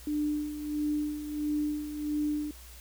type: tone with tremolo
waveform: sine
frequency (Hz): 298.4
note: D4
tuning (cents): +28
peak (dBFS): -26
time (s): 0.07-2.51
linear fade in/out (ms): 2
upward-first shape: sine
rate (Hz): 1.5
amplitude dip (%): 65
effects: added 60 Hz sine -48 dBFS peak until 2.8 s + white hiss -52 dBFS RMS until 2.8 s